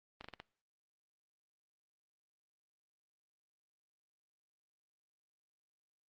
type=slowing click train; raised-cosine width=0.3 ms; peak=-30 dBFS; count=5; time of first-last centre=0.21-0.401 s; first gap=34 ms; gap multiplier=1.23; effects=noise-tail reverb RT60 0.5 s tail -23 dB re dry + Opus 32 kbps